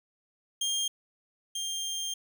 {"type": "tone pair in turn", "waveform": "25% pulse", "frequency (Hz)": [3208, 3191], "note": ["G7", "G7"], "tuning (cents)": [39, 30], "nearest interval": "unison", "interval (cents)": 9, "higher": "first", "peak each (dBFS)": [-24, -28], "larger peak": "first", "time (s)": [[0.61, 0.88], [1.55, 2.14]], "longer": "second", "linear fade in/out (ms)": 5, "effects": []}